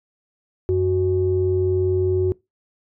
sine tone pair together, 92.5 / 370 Hz, F#2 / F#4, 0 / 0 cents, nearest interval 2 octaves, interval 2400 cents, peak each -21 / -17 dBFS, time 0.69-2.32 s, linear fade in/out 0 ms, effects noise-tail reverb RT60 0.2 s tail -23 dB re dry + tanh soft clip ceiling -9 dBFS

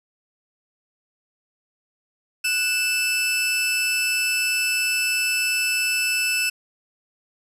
sawtooth tone pair together, 1480 / 2637 Hz, F#6 / E7, 0 / 0 cents, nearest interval minor seventh, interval 1000 cents, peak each -27 / -17 dBFS, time 2.44-6.5 s, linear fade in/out 10 ms, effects resampled to 32000 Hz + 8-bit

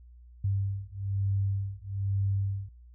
sine beating tone pair, 98 / 99.1 Hz, G2 / G2, 0 / +19 cents, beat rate 1.1 Hz, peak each -30 dBFS, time 0.44-2.69 s, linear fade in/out 5 ms, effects added 60 Hz sine -49 dBFS peak until 2.94 s

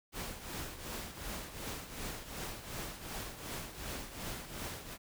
pink noise with tremolo, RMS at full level -40 dBFS, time 0.12-4.98 s, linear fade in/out 50 ms, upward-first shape triangle, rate 2.7 Hz, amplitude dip 70%, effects none

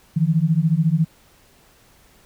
sine beating tone pair, 154.2 / 168.2 Hz, D#3 / E3, -15 / +35 cents, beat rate 14 Hz, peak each -18 dBFS, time 0.16-1.05 s, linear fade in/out 10 ms, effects pink hiss -54 dBFS RMS until 2.25 s

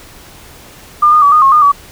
sine tone with pitch steps, 1202 / 1223 / 1144 / 1228 / 1084 / 1218 / 1141 Hz, D6 / D#6 / D6 / D#6 / C#6 / D#6 / C#6, +40 / -30 / -46 / -23 / -39 / -37 / +50 cents, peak -4 dBFS, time 1.02-1.72 s, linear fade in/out 10 ms, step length 100 ms, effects pink hiss -37 dBFS RMS until 1.91 s

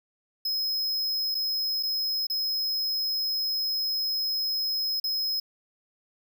square tone with dropouts, 5120 Hz, D#8, 49 cents sharp, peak -26 dBFS, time 0.45-5.4 s, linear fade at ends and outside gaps 5 ms, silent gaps 1.346-1.35 / 1.828-1.832 / 2.269-2.299 / 5-5.04 s, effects none

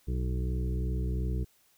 harmonic tone with a mistuned harmonic, 62.6 Hz, B1, 24 cents sharp, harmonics 1 / 2 / 3 / 5 / 6 / 7, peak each -29 / -35 / -39 / -43 / -45 / -46 dBFS, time 0.07-1.45 s, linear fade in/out 20 ms, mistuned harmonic 1, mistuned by +17 cents, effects white hiss -66 dBFS RMS until 1.77 s

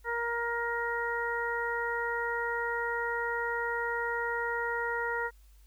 harmonic tone, 470 Hz, A#4, 14 cents sharp, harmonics 1 / 2 / 3 / 4, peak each -35 / -35 / -35 / -35 dBFS, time 0.04-5.31 s, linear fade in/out 50 ms, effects added 50 Hz sine -54 dBFS peak until 5.66 s + white hiss -68 dBFS RMS until 5.66 s

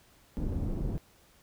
pink low-pass noise, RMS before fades -32 dBFS, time 0.37-0.98 s, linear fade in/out 0 ms, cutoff 270 Hz, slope 12 dB/octave, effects pink hiss -62 dBFS RMS until 1.42 s

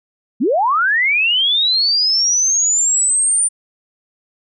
sine linear sweep, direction up, 189.1 to 9240 Hz, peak -12 dBFS, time 0.4-3.49 s, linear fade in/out 20 ms, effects none

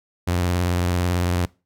sawtooth tone with vibrato, 88.6 Hz, F2, 25 cents sharp, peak -15 dBFS, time 0.27-1.46 s, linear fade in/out 10 ms, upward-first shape sine, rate 18 Hz, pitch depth 53 cents each way, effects noise-tail reverb RT60 0.3 s tail -23 dB re dry

